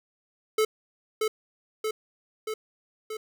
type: tone with echo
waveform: square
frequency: 434.2 Hz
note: A4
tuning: 23 cents flat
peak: -21 dBFS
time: 0.58-0.65 s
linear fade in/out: 5 ms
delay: 630 ms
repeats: 4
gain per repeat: -3 dB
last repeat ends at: 3.17 s
effects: none